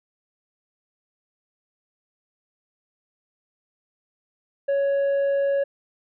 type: tone with tanh clipping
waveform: sine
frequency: 557 Hz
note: C#5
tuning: 8 cents sharp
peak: -20 dBFS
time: 4.68-5.64 s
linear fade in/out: 10 ms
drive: 4 dB
effects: none